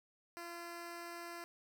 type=tone; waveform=10% pulse; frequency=342.6 Hz; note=F4; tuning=33 cents flat; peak=-37 dBFS; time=0.37-1.44 s; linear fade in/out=0 ms; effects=none